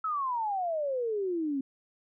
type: exponential sweep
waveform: sine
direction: down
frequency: 1318.5 to 263.7 Hz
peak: -28 dBFS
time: 0.04-1.61 s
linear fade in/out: 5 ms
effects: none